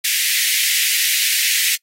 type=high-pass noise; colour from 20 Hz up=pink; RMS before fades=-18 dBFS; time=0.04-1.76 s; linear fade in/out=10 ms; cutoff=1900 Hz; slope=48 dB/octave; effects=noise-tail reverb RT60 0.1 s tail -24 dB re dry + AAC 48 kbps